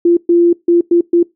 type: tone bursts at uneven times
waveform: sine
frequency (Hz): 344.2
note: F4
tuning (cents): -25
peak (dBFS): -6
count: 5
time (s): 0.05-0.17 / 0.29-0.53 / 0.68-0.81 / 0.91-1.01 / 1.13-1.23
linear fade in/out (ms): 5
effects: noise-tail reverb RT60 0.2 s tail -23 dB re dry